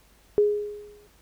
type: tone with exponential decay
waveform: sine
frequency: 415.3 Hz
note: G#4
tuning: in tune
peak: -14 dBFS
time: 0.38-1.07 s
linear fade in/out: 0 ms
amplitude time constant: 150 ms
effects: added 50 Hz sine -59 dBFS peak until 1.21 s + pink hiss -59 dBFS RMS until 1.21 s